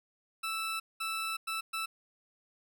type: tone bursts at uneven times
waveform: 20% pulse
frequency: 1318.5 Hz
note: E6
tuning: in tune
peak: -28 dBFS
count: 4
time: 0.43-0.8 / 1-1.37 / 1.47-1.61 / 1.73-1.86 s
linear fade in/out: 10 ms
effects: none